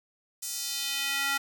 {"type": "tone with high-pass filter sweep", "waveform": "square", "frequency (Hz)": 277.2, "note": "C#4", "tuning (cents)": 0, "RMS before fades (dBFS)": -31, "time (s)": [0.42, 1.38], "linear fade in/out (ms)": 10, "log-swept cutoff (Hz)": [7300, 1400], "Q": 1.4, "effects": []}